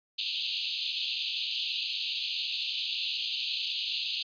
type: band-pass noise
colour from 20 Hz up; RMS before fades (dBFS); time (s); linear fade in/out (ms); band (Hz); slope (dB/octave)
white; -33; 0.18-4.23; 10; 2600 to 4600; 96
effects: resampled to 11025 Hz